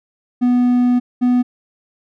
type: tone pair in turn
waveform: triangle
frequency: 246.3 / 247.3 Hz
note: B3 / B3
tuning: -5 / +3 cents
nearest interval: unison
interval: 8 cents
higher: second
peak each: -9 dBFS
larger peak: neither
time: 0.41-1 / 1.21-1.43 s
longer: first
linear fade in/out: 20 ms
effects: none